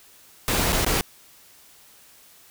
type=noise with dropouts; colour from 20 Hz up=pink; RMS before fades=-22 dBFS; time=0.48-1.01 s; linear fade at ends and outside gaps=0 ms; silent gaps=0.722-0.728 / 0.847-0.864 s; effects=white hiss -52 dBFS RMS until 2.5 s